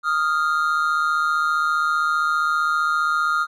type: tone pair together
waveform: triangle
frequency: 1241.7 / 1396.9 Hz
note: D#6 / F6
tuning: -4 / 0 cents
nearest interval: major second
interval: 204 cents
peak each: -19 dBFS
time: 0.03-3.47 s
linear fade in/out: 50 ms
effects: none